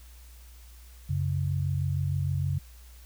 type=tone pair together; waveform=sine; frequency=92.07 / 138.59 Hz; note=F#2 / C#3; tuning=-8 / 0 cents; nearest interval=perfect fifth; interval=708 cents; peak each=-28 dBFS; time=1.09-2.59 s; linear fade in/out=10 ms; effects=added 60 Hz sine -47 dBFS peak until 3.05 s + white hiss -57 dBFS RMS until 3.05 s